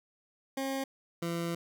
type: tone pair in turn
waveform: 20% pulse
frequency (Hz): 269.4 / 169.31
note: C#4 / E3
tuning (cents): -49 / +47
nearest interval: minor sixth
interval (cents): 804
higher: first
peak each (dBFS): -27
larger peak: neither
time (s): 0.57-0.84 / 1.22-1.55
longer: second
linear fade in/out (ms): 5
effects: none